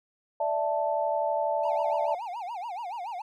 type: chord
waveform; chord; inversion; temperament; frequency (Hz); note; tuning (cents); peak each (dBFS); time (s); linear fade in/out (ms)
sine; D suspended second; none; equal; 587.3 / 659.3 / 880; D5 / E5 / A5; 0 / 0 / 0; -29; 0.4-2.15; 5
type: tone with vibrato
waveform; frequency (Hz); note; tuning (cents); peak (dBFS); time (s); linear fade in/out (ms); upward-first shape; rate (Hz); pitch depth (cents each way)
triangle; 821; G#5; -20; -31; 1.63-3.22; 5; sine; 7; 280
effects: none